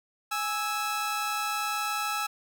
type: tone pair together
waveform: sawtooth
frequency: 830.6 / 1311.7 Hz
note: G#5 / E6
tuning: 0 / -9 cents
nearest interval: minor sixth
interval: 791 cents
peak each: -29 / -26 dBFS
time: 0.31-2.27 s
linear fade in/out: 10 ms
effects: none